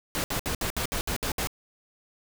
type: noise bursts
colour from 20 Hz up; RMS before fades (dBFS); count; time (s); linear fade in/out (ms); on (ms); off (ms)
pink; -29; 9; 0.15-1.472; 0; 90; 64
effects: none